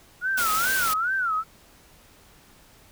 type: tone with vibrato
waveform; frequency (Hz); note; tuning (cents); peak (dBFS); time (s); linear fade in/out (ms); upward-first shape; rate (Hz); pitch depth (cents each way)
sine; 1407; F6; +12; -22; 0.21-1.44; 50; sine; 2.4; 190
type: noise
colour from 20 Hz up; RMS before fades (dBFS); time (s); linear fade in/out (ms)
white; -28; 0.37-0.94; 10
effects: pink hiss -54 dBFS RMS until 2.91 s